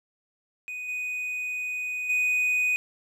triangle tone with level steps, 2489 Hz, D#7, in tune, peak -31 / -27 / -20 dBFS, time 0.68-2.76 s, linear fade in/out 0 ms, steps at 0.88 / 2.09 s, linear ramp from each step 10 ms, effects none

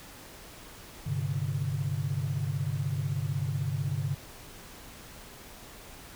sine chord, G suspended fourth, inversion none, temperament equal with one note detuned, 100.35 / 130.81 / 146.83 Hz, G2 / C3 / D3, +41 / 0 / 0 cents, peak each -33 / -32 / -31 dBFS, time 1.06-4.15 s, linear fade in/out 10 ms, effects tanh soft clip ceiling -19 dBFS + pink hiss -48 dBFS RMS until 6.15 s

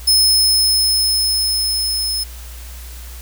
sawtooth tone with level ramp, 5190 Hz, E8, 28 cents flat, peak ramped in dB -7 to -16 dBFS, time 0.07-2.24 s, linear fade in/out 10 ms, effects added 60 Hz sine -31 dBFS peak until 3.21 s + white hiss -39 dBFS RMS until 3.21 s

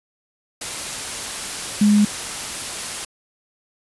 sine tone in noise, 207.7 Hz, G#3, in tune, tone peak -11 dBFS, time 1.81-2.05 s, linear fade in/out 5 ms, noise white, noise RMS -28 dBFS, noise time 0.61-3.05 s, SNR +14 dB, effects resampled to 24000 Hz

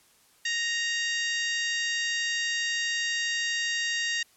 harmonic tone with a mistuned harmonic, 932.3 Hz, A#5, in tune, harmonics 2 / 3 / 4 / 5 / 6 / 7 / 8, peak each -29 / -33 / -35 / -37 / -39 / -40 / -41 dBFS, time 0.45-4.23 s, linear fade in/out 5 ms, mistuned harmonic 6, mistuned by +24 cents, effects white hiss -61 dBFS RMS until 4.36 s + low-pass 12000 Hz 12 dB/octave

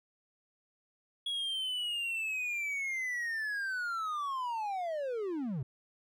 triangle linear sweep, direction down, 3348 to 115.5 Hz, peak -31 dBFS, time 1.26-5.63 s, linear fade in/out 5 ms, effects none

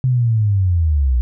sine linear sweep, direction down, 130.81 to 58.27 Hz, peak -12 dBFS, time 0.04-1.21 s, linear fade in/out 0 ms, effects none

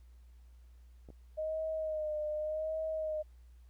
clicks, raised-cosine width 2 ms, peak -39 dBFS, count 2, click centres 1.088 / 1.103 s
sine tone with vibrato, 620 Hz, D#5, 6 cents flat, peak -33 dBFS, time 1.37-3.23 s, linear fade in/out 20 ms, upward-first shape sine, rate 0.86 Hz, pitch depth 42 cents each way
effects added 60 Hz sine -54 dBFS peak until 3.69 s + pink hiss -75 dBFS RMS until 3.69 s

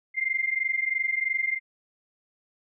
sine tone pair together, 2088 / 2111 Hz, C7 / C7, -4 / +15 cents, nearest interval unison, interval 19 cents, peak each -27 dBFS, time 0.14-1.6 s, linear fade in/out 50 ms, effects none

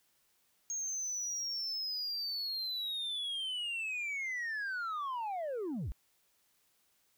sine linear sweep, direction down, 6530 to 36.11 Hz, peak -32 dBFS, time 0.7-5.92 s, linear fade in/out 0 ms, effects tanh soft clip ceiling -34 dBFS + white hiss -73 dBFS RMS until 7.17 s

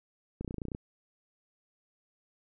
clicks, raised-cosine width 3 ms, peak -24 dBFS, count 11, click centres 0.41 / 0.447 / 0.478 / 0.509 / 0.543 / 0.583 / 0.618 / 0.653 / 0.684 / 0.718 / 0.749 s, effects none

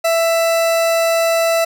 40% pulse tone, 663 Hz, E5, 10 cents sharp, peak -12 dBFS, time 0.04-1.65 s, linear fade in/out 10 ms, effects none

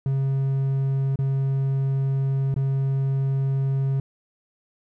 triangle tone with dropouts, 135.6 Hz, C#3, 38 cents flat, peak -18 dBFS, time 0.06-4 s, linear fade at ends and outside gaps 2 ms, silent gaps 1.158-1.189 / 2.542-2.562 s, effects none

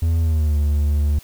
triangle tone with pitch glide, 82.41 to 73.42 Hz, E2 to D2, 0 to 0 cents, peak -13 dBFS, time 0.02-1.19 s, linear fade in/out 5 ms, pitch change -200 cents, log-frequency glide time 0.21-0.57 s, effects white hiss -47 dBFS RMS until 1.23 s

